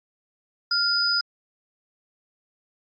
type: tone pair together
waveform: sine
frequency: 1396.9 / 4978 Hz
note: F6 / D#8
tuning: 0 / 0 cents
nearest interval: octave + minor seventh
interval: 2200 cents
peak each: -25 / -21 dBFS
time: 0.71-1.21 s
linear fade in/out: 5 ms
effects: AAC 48 kbps